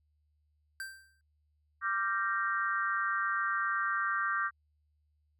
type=tone with exponential decay; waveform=square; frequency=1568 Hz; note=G6; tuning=in tune; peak=-36 dBFS; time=0.8-1.21 s; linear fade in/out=1 ms; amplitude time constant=88 ms
type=chord; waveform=sine; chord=G minor seventh; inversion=second; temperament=equal with one note detuned; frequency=1174.7 / 1380.9 / 1568 / 1864.7 Hz; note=D6 / F6 / G6 / Bb6; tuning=0 / -20 / 0 / 0 cents; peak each=-33 / -36 / -33 / -38 dBFS; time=1.81-4.51 s; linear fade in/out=50 ms
effects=added 75 Hz sine -70 dBFS peak until 5.39 s